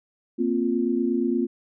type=chord; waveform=sine; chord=Bb suspended second; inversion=none; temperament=equal; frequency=233.1 / 261.6 / 349.2 Hz; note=Bb3 / C4 / F4; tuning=0 / 0 / 0 cents; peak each=-25 dBFS; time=0.38-1.47 s; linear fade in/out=20 ms; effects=none